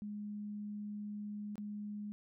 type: tone with dropouts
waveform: sine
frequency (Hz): 207.8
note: G#3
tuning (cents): +1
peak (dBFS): -40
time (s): 0.02-2.12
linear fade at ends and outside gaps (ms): 0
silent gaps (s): 1.556-1.58
effects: none